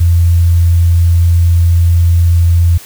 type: tone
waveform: sine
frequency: 85.3 Hz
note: F2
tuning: 40 cents flat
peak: -5 dBFS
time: 0-2.78 s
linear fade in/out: 10 ms
effects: white hiss -34 dBFS RMS until 2.85 s